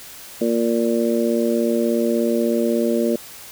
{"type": "harmonic tone", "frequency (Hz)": 116.54, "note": "A#2", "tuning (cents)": 0, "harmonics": [2, 3, 4, 5], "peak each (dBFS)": [-20, -22, -23, -24], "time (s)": [0.41, 3.16], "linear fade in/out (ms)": 5, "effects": ["white hiss -39 dBFS RMS until 3.51 s"]}